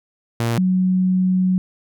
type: tone pair in turn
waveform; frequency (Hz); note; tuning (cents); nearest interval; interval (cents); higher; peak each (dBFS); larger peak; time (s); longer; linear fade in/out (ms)
sawtooth / sine; 116.54 / 185; A#2 / F#3; 0 / 0; minor sixth; 800; second; -14 / -14; neither; 0.4-0.58 / 0.58-1.58; second; 0
effects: none